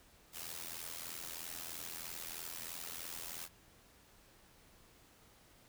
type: noise with amplitude modulation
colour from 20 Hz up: white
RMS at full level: -42 dBFS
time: 0.32-3.49 s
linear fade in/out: 50 ms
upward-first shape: sine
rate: 83.1 Hz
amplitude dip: 80%
effects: pink hiss -64 dBFS RMS until 5.68 s